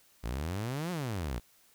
sawtooth exponential two-way sweep, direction up then down, 53.1 to 185 to 53.1 Hz, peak -29 dBFS, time 0.23-1.4 s, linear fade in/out 20 ms, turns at 0.91 s, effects white hiss -64 dBFS RMS until 1.74 s

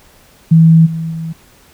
sine tone with level steps, 162.8 Hz, E3, 21 cents flat, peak -3 / -17 / -19 dBFS, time 0.51-1.33 s, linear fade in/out 10 ms, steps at 0.85 / 1.1 s, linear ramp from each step 20 ms, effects pink hiss -46 dBFS RMS until 1.73 s

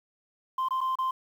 sine tone with dropouts, 1043 Hz, C6, 6 cents flat, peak -23 dBFS, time 0.58-1.11 s, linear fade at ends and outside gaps 5 ms, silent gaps 0.686-0.707 / 0.807-0.812 / 0.955-0.986 s, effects tanh soft clip ceiling -24 dBFS + 9-bit

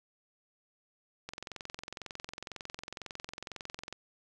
click train, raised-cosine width 0.2 ms, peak -23 dBFS, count 59, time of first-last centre 1.29-3.926 s, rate 22 Hz, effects none

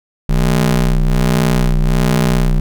30% pulse ring-modulated tone, 62.1 Hz, B1, 10 cents sharp, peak -5 dBFS, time 0.29-2.6 s, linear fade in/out 5 ms, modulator 92.5 Hz, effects none

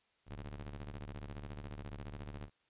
sawtooth ring-modulated tone, 72.7 Hz, D2, 17 cents flat, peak -37 dBFS, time 0.26-2.5 s, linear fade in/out 50 ms, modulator 29.2 Hz, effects white hiss -75 dBFS RMS until 2.69 s + resampled to 8000 Hz

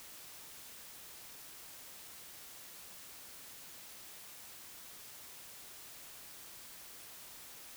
silence, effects white hiss -52 dBFS RMS until 7.76 s

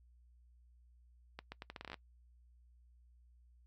accelerating click train, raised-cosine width 0.3 ms, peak -29 dBFS, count 12, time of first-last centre 1.39-1.942 s, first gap 130 ms, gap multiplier 0.78, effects noise-tail reverb RT60 0.1 s tail -21 dB re dry + added 60 Hz sine -62 dBFS peak until 3.66 s

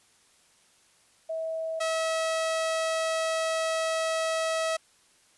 sine / sawtooth tone pair in turn, 646 / 646 Hz, E5 / E5, -35 / -35 cents, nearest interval unison, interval 0 cents, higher neither, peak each -29 / -22 dBFS, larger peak second, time 1.29-1.8 / 1.8-4.77 s, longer second, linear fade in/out 10 ms, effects white hiss -62 dBFS RMS until 5.37 s + resampled to 24000 Hz

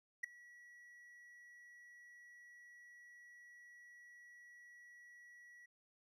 triangle tone with ADSR envelope, 1934 Hz, B6, 37 cents flat, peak -32 dBFS, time 0.23-5.66 s, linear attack 11 ms, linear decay 5 ms, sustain -24 dB, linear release 7 ms, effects none

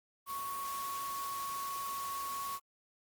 sine tone in noise, 1108.7 Hz, C#6, in tune, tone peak -37 dBFS, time 0.26-2.6 s, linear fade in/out 50 ms, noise white, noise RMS -45 dBFS, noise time 0.26-2.6 s, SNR +5 dB, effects Opus 32 kbps

